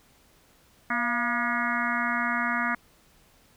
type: harmonic tone with a mistuned harmonic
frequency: 240 Hz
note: B3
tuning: 49 cents flat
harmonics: 1 / 3 / 4 / 5 / 6 / 7 / 8 / 9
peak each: -32 / -35 / -35 / -31 / -31 / -32 / -33 / -34 dBFS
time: 0.9-2.75 s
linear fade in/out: 5 ms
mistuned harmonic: 3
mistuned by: -60 cents
effects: pink hiss -60 dBFS RMS until 3.56 s